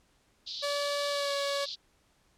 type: band-pass noise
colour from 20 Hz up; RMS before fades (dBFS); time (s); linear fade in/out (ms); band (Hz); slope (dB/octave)
pink; -39; 0.46-1.76; 20; 3600 to 4800; 48
type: tone with pitch glide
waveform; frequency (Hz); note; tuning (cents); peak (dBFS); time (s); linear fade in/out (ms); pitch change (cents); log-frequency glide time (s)
sawtooth; 574 to 562.8; D5 to C#5; -40 to +26; -26; 0.62-1.66; 20; -34; 1.09-1.33
effects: pink hiss -68 dBFS RMS until 2.37 s + low-pass 10000 Hz 12 dB/octave